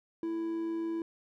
triangle tone with amplitude modulation, 330.9 Hz, E4, 7 cents sharp, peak -28 dBFS, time 0.23-1.02 s, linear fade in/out 2 ms, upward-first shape sine, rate 107 Hz, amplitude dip 30%, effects none

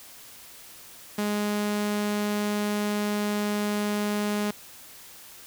sawtooth tone, 207.7 Hz, G#3, in tune, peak -21 dBFS, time 1.18-4.51 s, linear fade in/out 5 ms, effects white hiss -47 dBFS RMS until 5.46 s

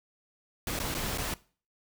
pink noise with dropouts, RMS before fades -33 dBFS, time 0.67-1.34 s, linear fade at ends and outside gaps 2 ms, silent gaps 0.791-0.799 / 0.943-0.949 / 1.176-1.182 s, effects noise-tail reverb RT60 0.4 s tail -20 dB re dry

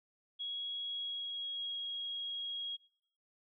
sine tone with pitch glide, 3322 to 3291 Hz, G#7 to G#7, 0 to -16 cents, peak -37 dBFS, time 0.39-2.77 s, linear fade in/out 20 ms, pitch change -16 cents, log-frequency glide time 0.81-1.78 s, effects noise-tail reverb RT60 0.6 s tail -21 dB re dry

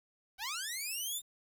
10% pulse linear sweep, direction up, 725 to 3692 Hz, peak -28 dBFS, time 0.38-1.22 s, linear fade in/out 50 ms, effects 10-bit

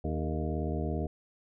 harmonic tone with a mistuned harmonic, 77.78 Hz, D#2, in tune, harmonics 1 / 2 / 3 / 4 / 5 / 6 / 8 / 9, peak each -33 / -36 / -38 / -39 / -40 / -41 / -42 / -43 dBFS, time 0.04-1.07 s, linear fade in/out 5 ms, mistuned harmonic 5, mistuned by +51 cents, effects none

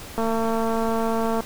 click train, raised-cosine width 1 ms, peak -12 dBFS, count 278, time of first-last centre 0.18-1.406 s, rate 226 Hz, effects pink hiss -39 dBFS RMS until 1.45 s

